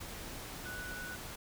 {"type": "tone in noise", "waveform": "sine", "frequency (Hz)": 1480, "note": "F#6", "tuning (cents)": 0, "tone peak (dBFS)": -42, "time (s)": [0.65, 1.16], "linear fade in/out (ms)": 10, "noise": "pink", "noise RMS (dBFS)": -45, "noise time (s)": [0, 1.36], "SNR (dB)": 0, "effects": []}